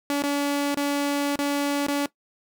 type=tone with dropouts; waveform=sawtooth; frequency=285.4 Hz; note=D4; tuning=49 cents flat; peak=-18 dBFS; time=0.1-2.06 s; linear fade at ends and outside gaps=1 ms; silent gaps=0.222-0.237 / 0.746-0.771 / 1.357-1.389 / 1.867-1.883 s; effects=noise-tail reverb RT60 0.1 s tail -18 dB re dry